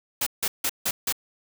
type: noise bursts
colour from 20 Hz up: white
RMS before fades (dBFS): -25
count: 5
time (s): 0.21-1.125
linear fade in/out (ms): 5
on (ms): 55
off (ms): 160
effects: none